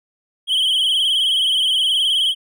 triangle tone with vibrato, 3142 Hz, G7, 3 cents sharp, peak -13 dBFS, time 0.47-2.35 s, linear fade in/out 50 ms, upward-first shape sine, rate 19 Hz, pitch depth 83 cents each way, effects none

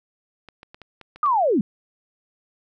clicks, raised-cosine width 0.3 ms, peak -26 dBFS, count 7, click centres 0.487 / 0.631 / 0.745 / 0.817 / 1.013 / 1.16 / 1.261 s
sine linear sweep, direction down, 1244.5 to 176.4 Hz, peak -16 dBFS, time 1.23-1.61 s, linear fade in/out 2 ms
effects none

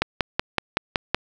click train, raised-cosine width 0.3 ms, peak -3 dBFS, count 7, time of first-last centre 0.02-1.146 s, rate 5.33 Hz, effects none

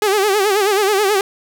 sawtooth tone with vibrato, 404.9 Hz, G#4, 44 cents flat, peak -9 dBFS, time 0.02-1.21 s, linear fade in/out 2 ms, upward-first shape sine, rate 9.3 Hz, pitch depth 110 cents each way, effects none

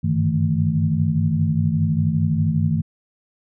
sine tone cluster, 96.3 / 101.3 / 146.8 / 159 / 219.8 Hz, G2 / G#2 / D3 / D#3 / A3, -30 / -43 / 0 / +38 / -2 cents, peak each -24 / -27 / -26 / -19 / -24 dBFS, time 0.03-2.82 s, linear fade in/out 20 ms, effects none

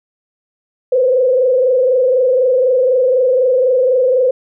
sine tone with frequency modulation, 510 Hz, C5, 44 cents flat, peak -9 dBFS, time 0.92-4.31 s, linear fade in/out 5 ms, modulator 24 Hz, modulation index 1, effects none

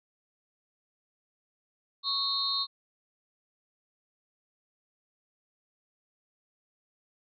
sine tone cluster, 1111 / 3715 / 4107 / 4373 Hz, C#6 / A#7 / C8 / C#8, +4 / -7 / -33 / -24 cents, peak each -36 / -32 / -30 / -37 dBFS, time 2.03-2.67 s, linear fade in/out 50 ms, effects none

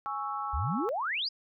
sine chord, C# minor, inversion second, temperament equal, 830.6 / 1108.7 / 1318.5 Hz, G#5 / C#6 / E6, 0 / 0 / 0 cents, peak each -36 dBFS, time 0.06-0.89 s, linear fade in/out 0 ms
sine exponential sweep, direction up, 58.27 to 5210 Hz, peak -29 dBFS, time 0.53-1.29 s, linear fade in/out 10 ms
effects none

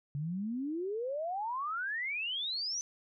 sine exponential sweep, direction up, 138.59 to 6100 Hz, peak -33 dBFS, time 0.15-2.81 s, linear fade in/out 0 ms, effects none

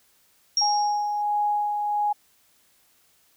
sine tone with exponential decay, 5588 Hz, F8, in tune, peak -17 dBFS, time 0.57-1.22 s, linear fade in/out 2 ms, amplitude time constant 140 ms
sine tone with tremolo, 830.6 Hz, G#5, in tune, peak -20 dBFS, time 0.61-2.13 s, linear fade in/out 10 ms, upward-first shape sine, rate 1.5 Hz, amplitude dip 35%
effects white hiss -62 dBFS RMS until 3.36 s

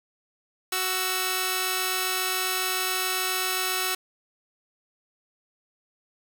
5% pulse tone pair together, 372.1 / 1326 Hz, F#4 / E6, +10 / +10 cents, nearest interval octave + minor seventh, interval 2200 cents, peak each -16 dBFS, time 0.72-3.95 s, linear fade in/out 5 ms, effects none

